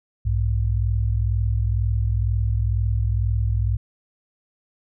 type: tone pair together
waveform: sine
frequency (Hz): 61.74 / 103.83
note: B1 / G#2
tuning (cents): 0 / 0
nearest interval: major sixth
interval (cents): 900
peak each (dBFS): -21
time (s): 0.25-3.77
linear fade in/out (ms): 10
effects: none